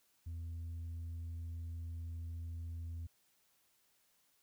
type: tone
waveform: sine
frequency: 83.4 Hz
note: E2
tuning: 21 cents sharp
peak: -38 dBFS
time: 0.26-3.07 s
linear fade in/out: 10 ms
effects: tanh soft clip ceiling -40 dBFS + white hiss -74 dBFS RMS until 4.42 s